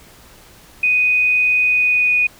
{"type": "tone with pitch glide", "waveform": "sine", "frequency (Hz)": [2491, 2475], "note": ["D#7", "D#7"], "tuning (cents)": [1, -10], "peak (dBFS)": -12, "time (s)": [0.83, 2.27], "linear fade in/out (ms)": 5, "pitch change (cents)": -11, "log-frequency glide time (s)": [1.64, 2.14], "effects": ["pink hiss -45 dBFS RMS until 2.39 s"]}